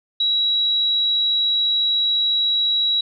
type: tone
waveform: sine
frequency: 3882 Hz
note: B7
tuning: 31 cents flat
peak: -16 dBFS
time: 0.2-3.01 s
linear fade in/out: 5 ms
effects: none